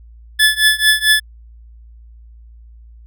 25% pulse tone with tremolo, 1728 Hz, A6, 32 cents flat, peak -3 dBFS, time 0.39-1.2 s, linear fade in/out 10 ms, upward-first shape triangle, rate 4.5 Hz, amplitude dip 95%, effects added 57 Hz sine -38 dBFS peak until 3.06 s

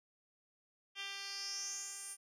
10% pulse tone with band-pass filter sweep, 395.7 Hz, G4, 16 cents sharp, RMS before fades -44 dBFS, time 0.95-2.17 s, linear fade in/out 50 ms, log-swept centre 3300 to 9400 Hz, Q 5.5, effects none

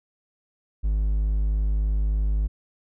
triangle tone, 51.7 Hz, G#1, 7 cents flat, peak -18 dBFS, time 0.83-2.48 s, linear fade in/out 20 ms, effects none

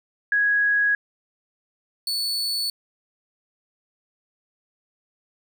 sine / 40% pulse tone pair in turn, 1661.2 / 4445 Hz, G#6 / C#8, 0 / +4 cents, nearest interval octave + perfect fourth, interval 1704 cents, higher second, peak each -17 / -22 dBFS, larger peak first, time 0.32-0.95 / 2.07-2.7 s, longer neither, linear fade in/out 2 ms, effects none

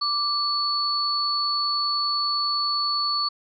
sine tone pair together, 1174.7 / 4435 Hz, D6 / C#8, 0 / 0 cents, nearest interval octave + major seventh, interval 2300 cents, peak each -26 / -23 dBFS, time 0.01-3.29 s, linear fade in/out 10 ms, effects none

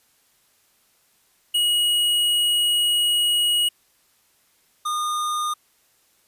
square tone pair in turn, 2900 / 1219.3 Hz, F#7 / D#6, -35 / -35 cents, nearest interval octave + minor third, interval 1500 cents, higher first, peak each -18 / -23 dBFS, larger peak first, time 1.54-3.69 / 4.85-5.54 s, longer first, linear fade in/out 10 ms, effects white hiss -62 dBFS RMS until 6.27 s + resampled to 32000 Hz

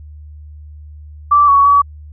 sine tone with pitch steps, 1165 / 1120 / 1138 Hz, D6 / C#6 / C#6, -14 / +18 / +45 cents, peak -6 dBFS, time 1.31-1.82 s, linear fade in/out 10 ms, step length 170 ms, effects added 75 Hz sine -32 dBFS peak until 2.12 s

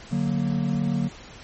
triangle chord, D augmented, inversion none, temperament equal, 146.83 / 185 / 233.1 Hz, D3 / F#3 / A#3, 0 / 0 / 0 cents, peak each -24 dBFS, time 0.11-1.09 s, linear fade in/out 20 ms, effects pink hiss -44 dBFS RMS until 1.43 s + MP3 32 kbps

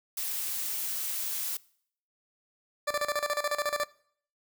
blue noise, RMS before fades -33 dBFS, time 0.17-1.57 s, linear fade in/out 5 ms
20% pulse tone with tremolo, 587.3 Hz, D5, in tune, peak -21 dBFS, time 2.87-3.85 s, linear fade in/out 10 ms, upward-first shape square, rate 14 Hz, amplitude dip 80%
effects noise-tail reverb RT60 0.6 s tail -22 dB re dry

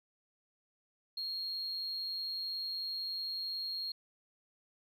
sine tone with amplitude modulation, 4261 Hz, C8, 31 cents sharp, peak -32 dBFS, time 1.17-3.92 s, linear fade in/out 5 ms, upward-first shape sine, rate 151 Hz, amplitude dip 45%, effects tanh soft clip ceiling -33 dBFS

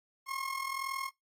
30% pulse tone with amplitude modulation, 1078 Hz, C#6, 49 cents flat, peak -29 dBFS, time 0.26-1.11 s, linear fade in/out 50 ms, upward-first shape sine, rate 41.5 Hz, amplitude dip 70%, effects noise-tail reverb RT60 0.2 s tail -24 dB re dry + AAC 64 kbps

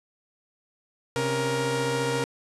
sawtooth tone cluster, 132.1 / 278.8 / 469.7 Hz, C3 / C#4 / A#4, +17 / +10 / +13 cents, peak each -26 / -30 / -22 dBFS, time 1.16-2.24 s, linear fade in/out 0 ms, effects resampled to 24000 Hz + 8-bit

